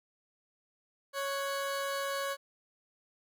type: tone pair together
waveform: 20% pulse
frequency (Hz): 554.4 / 1480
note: C#5 / F#6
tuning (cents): 0 / 0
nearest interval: octave + perfect fourth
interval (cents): 1700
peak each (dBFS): -28 / -38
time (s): 1.13-2.37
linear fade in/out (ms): 50
effects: none